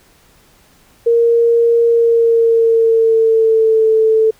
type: tone with pitch glide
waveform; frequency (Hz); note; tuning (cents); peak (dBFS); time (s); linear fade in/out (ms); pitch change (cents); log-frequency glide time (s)
sine; 466.2 to 441.1; A#4 to A4; 0 to +4; -8; 1.06-4.31; 10; -96; 1.86-3.88
effects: pink hiss -50 dBFS RMS until 4.39 s